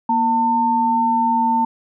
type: tone pair together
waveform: sine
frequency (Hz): 238.1 / 899.6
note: A#3 / A5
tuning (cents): +37 / +38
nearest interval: octave + major seventh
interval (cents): 2301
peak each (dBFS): -21 / -15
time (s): 0.09-1.65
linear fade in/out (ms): 5
effects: none